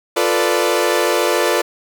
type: chord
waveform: sawtooth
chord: B half-diminished seventh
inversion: second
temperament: equal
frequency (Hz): 349.2 / 440 / 493.9 / 587.3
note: F4 / A4 / B4 / D5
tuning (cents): 0 / 0 / 0 / 0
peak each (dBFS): -16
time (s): 0.16-1.62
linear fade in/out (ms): 10
effects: none